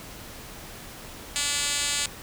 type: tone with band-pass filter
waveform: 5% pulse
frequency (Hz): 288.4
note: D4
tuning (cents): -31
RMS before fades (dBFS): -27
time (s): 1.36-2.06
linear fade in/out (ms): 0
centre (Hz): 6200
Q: 2.6
effects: pink hiss -42 dBFS RMS until 2.22 s